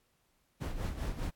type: noise with tremolo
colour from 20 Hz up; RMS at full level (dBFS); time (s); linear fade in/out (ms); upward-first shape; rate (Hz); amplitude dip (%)
brown; -33; 0.6-1.31; 20; sine; 5; 65
effects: pink hiss -74 dBFS RMS until 1.35 s + AAC 64 kbps